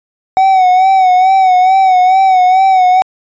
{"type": "tone with vibrato", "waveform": "triangle", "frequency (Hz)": 750, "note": "F#5", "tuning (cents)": 23, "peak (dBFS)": -3, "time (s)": [0.37, 3.02], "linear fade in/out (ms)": 0, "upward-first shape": "sine", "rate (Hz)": 2.3, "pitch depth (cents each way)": 51, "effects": ["resampled to 16000 Hz"]}